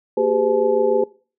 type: tone cluster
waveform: sine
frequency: 231.6 / 382.1 / 408.7 / 508 / 859 Hz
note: A#3 / G4 / G#4 / B4 / A5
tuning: -11 / -44 / -28 / +49 / -42 cents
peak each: -28 / -22 / -19 / -19 / -28 dBFS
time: 0.17-1.04 s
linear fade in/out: 5 ms
effects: noise-tail reverb RT60 0.4 s tail -23 dB re dry